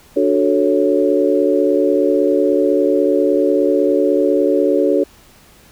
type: chord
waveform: sine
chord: D major seventh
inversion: none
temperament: equal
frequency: 293.7 / 370 / 440 / 554.4 Hz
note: D4 / F#4 / A4 / C#5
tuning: 0 / 0 / 0 / 0 cents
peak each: -17 dBFS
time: 0.16-5.04 s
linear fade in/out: 10 ms
effects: pink hiss -47 dBFS RMS until 5.71 s